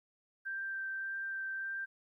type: tone with vibrato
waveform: sine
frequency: 1570 Hz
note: G6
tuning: 2 cents sharp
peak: -36 dBFS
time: 0.45-1.86 s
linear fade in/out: 20 ms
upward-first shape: sine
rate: 1.7 Hz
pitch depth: 9 cents each way
effects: 13-bit